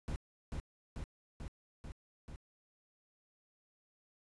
brown noise with echo, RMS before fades -38 dBFS, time 0.08-0.16 s, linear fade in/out 0 ms, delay 440 ms, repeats 5, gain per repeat -2 dB, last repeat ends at 2.36 s, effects resampled to 24000 Hz

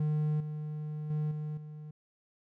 triangle tone with level steps, 151.9 Hz, D#3, 41 cents flat, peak -25 / -33 / -27 / -32 / -40 dBFS, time 0-1.91 s, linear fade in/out 5 ms, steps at 0.4 / 1.1 / 1.31 / 1.57 s, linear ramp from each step 5 ms, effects none

